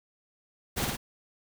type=noise with echo; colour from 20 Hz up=pink; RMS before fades=-30 dBFS; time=0.76-0.86 s; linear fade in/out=20 ms; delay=55 ms; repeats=2; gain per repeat=-2 dB; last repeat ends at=0.97 s; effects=none